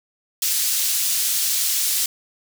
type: high-pass noise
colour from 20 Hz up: pink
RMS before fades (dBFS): -21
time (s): 0.42-2.06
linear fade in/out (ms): 2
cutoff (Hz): 5000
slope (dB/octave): 12
effects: none